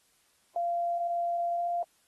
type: tone with pitch glide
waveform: sine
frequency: 690 to 694.4 Hz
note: F5 to F5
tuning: -21 to -10 cents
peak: -27 dBFS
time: 0.56-1.83 s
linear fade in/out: 2 ms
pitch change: +11 cents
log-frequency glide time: 1.56-1.62 s
effects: white hiss -68 dBFS RMS until 2.07 s + AAC 32 kbps